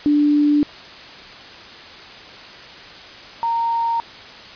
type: tone pair in turn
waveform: sine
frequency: 294 / 924.8 Hz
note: D4 / A#5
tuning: +2 / -14 cents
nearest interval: octave + minor sixth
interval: 1984 cents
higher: second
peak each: -12 / -17 dBFS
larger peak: first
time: 0.06-0.63 / 3.43-4 s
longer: neither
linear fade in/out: 0 ms
effects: white hiss -38 dBFS RMS until 4.55 s + resampled to 11025 Hz